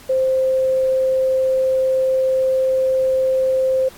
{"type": "tone", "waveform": "sine", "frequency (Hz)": 523.3, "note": "C5", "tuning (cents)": 0, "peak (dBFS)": -14, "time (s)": [0.09, 3.89], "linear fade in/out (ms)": 10, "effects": ["pink hiss -43 dBFS RMS until 3.97 s", "AAC 64 kbps"]}